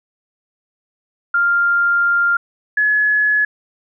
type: tone pair in turn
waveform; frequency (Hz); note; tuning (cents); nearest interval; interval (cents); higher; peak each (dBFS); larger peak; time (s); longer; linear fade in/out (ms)
sine; 1396.9 / 1699.4; F6 / G#6; 0 / +39; minor third; 339; second; -12; neither; 1.34-2.37 / 2.77-3.45; first; 5
effects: none